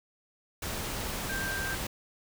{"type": "tone in noise", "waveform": "sine", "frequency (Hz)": 1577, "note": "G6", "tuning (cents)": 10, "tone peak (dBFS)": -33, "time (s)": [1.29, 1.75], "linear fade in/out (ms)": 5, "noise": "pink", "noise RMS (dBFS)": -35, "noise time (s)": [0.62, 1.87], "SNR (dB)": -1, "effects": []}